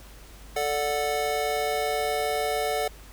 square chord, D major, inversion second, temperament just, 440.5 / 587.3 / 734.2 Hz, A4 / D5 / F#5, +2 / 0 / -14 cents, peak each -30 / -31 / -29 dBFS, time 0.56-2.88 s, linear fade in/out 5 ms, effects added 50 Hz sine -46 dBFS peak until 3.12 s + pink hiss -50 dBFS RMS until 3.12 s

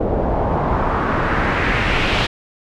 pink noise with low-pass filter sweep, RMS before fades -18 dBFS, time 0-2.27 s, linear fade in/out 10 ms, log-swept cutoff 570 to 3200 Hz, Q 1.9, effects none

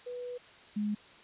sine tone pair in turn, 491.9 / 208.9 Hz, B4 / G#3, -7 / +10 cents, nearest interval octave + minor third, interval 1483 cents, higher first, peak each -37 / -29 dBFS, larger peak second, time 0.06-0.38 / 0.76-0.95 s, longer first, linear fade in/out 10 ms, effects white hiss -55 dBFS RMS until 1.23 s + resampled to 8000 Hz

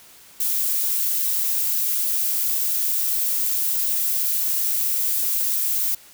violet noise, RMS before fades -22 dBFS, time 0.4-5.95 s, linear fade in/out 5 ms, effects white hiss -48 dBFS RMS until 6.13 s

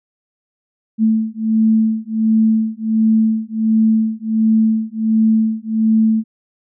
sine beating tone pair, 220 / 221.4 Hz, A3 / A3, 0 / +11 cents, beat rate 1.4 Hz, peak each -15 dBFS, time 0.98-6.24 s, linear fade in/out 50 ms, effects none

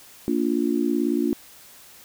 sine chord, Bb major, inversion none, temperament just, 233.1 / 291.4 / 349.6 Hz, Bb3 / D4 / F4, 0 / -13 / +2 cents, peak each -25 / -23 / -25 dBFS, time 0.28-1.33 s, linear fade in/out 0 ms, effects white hiss -48 dBFS RMS until 2.04 s

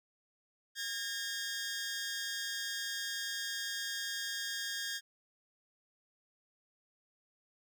15% pulse tone pair together, 1627 / 1818.9 Hz, G#6 / A#6, -36 / -43 cents, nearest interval major second, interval 193 cents, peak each -31 / -36 dBFS, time 0.75-5.01 s, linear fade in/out 50 ms, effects none

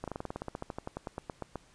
slowing click train, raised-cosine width 1 ms, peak -22 dBFS, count 21, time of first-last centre 0.04-1.557 s, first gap 37 ms, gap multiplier 1.07, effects pink hiss -62 dBFS RMS until 1.74 s + resampled to 22050 Hz

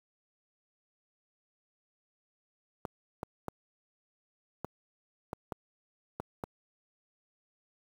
clicks, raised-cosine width 1 ms, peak -21 dBFS, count 8, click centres 2.852 / 3.231 / 3.483 / 4.646 / 5.331 / 5.522 / 6.2 / 6.438 s, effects high-pass 60 Hz 12 dB/octave + 8-bit

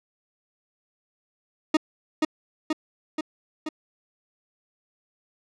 40% pulse tone with echo, 310.6 Hz, D#4, 3 cents flat, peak -15 dBFS, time 1.74-1.77 s, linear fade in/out 5 ms, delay 480 ms, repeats 4, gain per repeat -3 dB, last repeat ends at 3.69 s, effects low-pass 6000 Hz 12 dB/octave

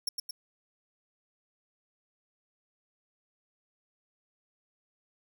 sawtooth tone with echo, 5500 Hz, F8, 27 cents flat, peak -25 dBFS, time 0.07-0.09 s, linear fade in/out 5 ms, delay 110 ms, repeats 2, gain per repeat -4 dB, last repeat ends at 0.31 s, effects 10-bit

